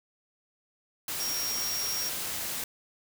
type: tone in noise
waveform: sine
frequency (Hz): 5600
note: F8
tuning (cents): +4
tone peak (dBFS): -31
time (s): 1.2-2.09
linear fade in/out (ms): 2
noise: white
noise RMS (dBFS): -34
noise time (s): 1.08-2.64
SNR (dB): 0
effects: none